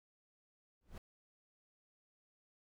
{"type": "noise with exponential growth", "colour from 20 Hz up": "brown", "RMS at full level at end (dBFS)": -42, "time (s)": [0.81, 0.98], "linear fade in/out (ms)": 2, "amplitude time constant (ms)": 35, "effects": []}